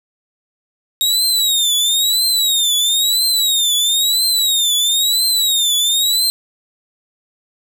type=tone with vibrato; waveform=sawtooth; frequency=3766 Hz; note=A#7; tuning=17 cents sharp; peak=-10 dBFS; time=1.01-6.3 s; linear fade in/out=0 ms; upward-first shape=triangle; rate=1 Hz; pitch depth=170 cents each way; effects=7-bit